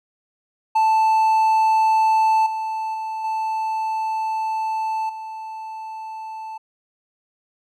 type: tone with level steps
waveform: triangle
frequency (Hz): 880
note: A5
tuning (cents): 0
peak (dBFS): -12 / -21 / -23 / -19 / -28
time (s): 0.75-6.58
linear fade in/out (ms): 10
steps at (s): 2.46 / 2.94 / 3.24 / 5.09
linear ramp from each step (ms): 5
effects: none